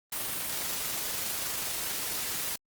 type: noise with amplitude modulation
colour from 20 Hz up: white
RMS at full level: -32 dBFS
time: 0.12-2.56 s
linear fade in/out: 5 ms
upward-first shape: sine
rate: 24.7 Hz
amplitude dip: 25%
effects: Opus 32 kbps